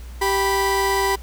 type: tone pair together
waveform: 30% pulse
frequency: 390.9 / 985 Hz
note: G4 / B5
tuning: -5 / -5 cents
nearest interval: octave + major third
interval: 1600 cents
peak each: -18 dBFS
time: 0.21-1.16 s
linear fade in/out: 10 ms
effects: added 60 Hz sine -33 dBFS peak until 1.22 s + pink hiss -47 dBFS RMS until 1.22 s

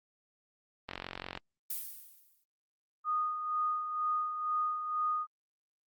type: click train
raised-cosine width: 0.3 ms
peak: -22 dBFS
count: 23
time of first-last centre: 0.89-1.375 s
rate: 45.4 Hz
type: noise with exponential decay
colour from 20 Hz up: violet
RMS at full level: -34 dBFS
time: 1.7-2.44 s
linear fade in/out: 5 ms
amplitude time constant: 160 ms
type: tone with tremolo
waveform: sine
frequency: 1235 Hz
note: D#6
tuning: 13 cents flat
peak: -28 dBFS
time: 3.04-5.27 s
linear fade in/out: 50 ms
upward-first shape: sine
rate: 2.1 Hz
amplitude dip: 55%
effects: Opus 32 kbps

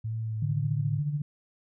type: tone with vibrato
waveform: sine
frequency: 110 Hz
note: A2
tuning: in tune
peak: -29 dBFS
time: 0.04-1 s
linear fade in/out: 10 ms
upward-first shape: sine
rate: 1.8 Hz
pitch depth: 31 cents each way
type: tone with tremolo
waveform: sine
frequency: 146.83 Hz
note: D3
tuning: in tune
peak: -24 dBFS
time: 0.42-1.22 s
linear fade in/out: 5 ms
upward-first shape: sine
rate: 14 Hz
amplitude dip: 60%
effects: none

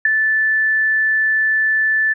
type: tone with ADSR envelope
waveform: sine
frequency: 1753 Hz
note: A6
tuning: 7 cents flat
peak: -7 dBFS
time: 0.05-2.14 s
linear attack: 5 ms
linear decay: 7 ms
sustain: -6 dB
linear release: 19 ms
effects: none

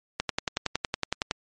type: click train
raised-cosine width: 0.2 ms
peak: -8 dBFS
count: 13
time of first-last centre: 0.2-1.311 s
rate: 10.8 Hz
effects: MP3 48 kbps

